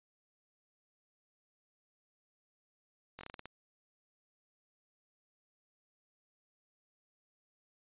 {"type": "slowing click train", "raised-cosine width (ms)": 0.3, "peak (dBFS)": -29, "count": 8, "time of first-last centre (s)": [3.19, 3.456], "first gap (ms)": 20, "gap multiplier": 1.21, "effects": ["resampled to 8000 Hz"]}